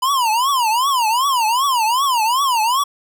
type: tone with vibrato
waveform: square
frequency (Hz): 987.8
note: B5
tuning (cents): 0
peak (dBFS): -15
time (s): 0.02-2.84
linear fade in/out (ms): 10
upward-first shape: triangle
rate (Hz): 2.6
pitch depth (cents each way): 270
effects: none